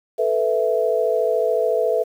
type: chord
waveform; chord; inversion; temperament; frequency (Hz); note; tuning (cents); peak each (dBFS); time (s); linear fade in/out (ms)
sine; A suspended second; none; equal; 440 / 493.9 / 659.3; A4 / B4 / E5; 0 / 0 / 0; -21; 0.18-2.04; 20
effects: 8-bit